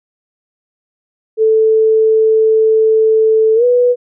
sine tone with pitch glide, 440 to 491 Hz, A4 to B4, 0 to -10 cents, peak -7 dBFS, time 1.37-3.96 s, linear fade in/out 50 ms, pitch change +190 cents, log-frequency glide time 3.55-3.64 s, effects none

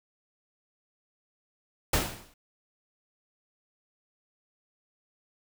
pink noise with exponential decay, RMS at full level -22 dBFS, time 1.93-2.34 s, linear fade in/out 5 ms, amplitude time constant 87 ms, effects none

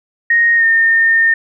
sine tone with pitch glide, 1864.7 to 1822.1 Hz, A#6 to A#6, 0 to -40 cents, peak -8 dBFS, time 0.3-1.34 s, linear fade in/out 5 ms, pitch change -40 cents, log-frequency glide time 0.56-0.64 s, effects none

